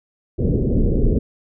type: low-pass noise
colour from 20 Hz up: pink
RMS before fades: -17 dBFS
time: 0.38-1.19 s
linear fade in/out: 10 ms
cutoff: 500 Hz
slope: 48 dB/octave
effects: none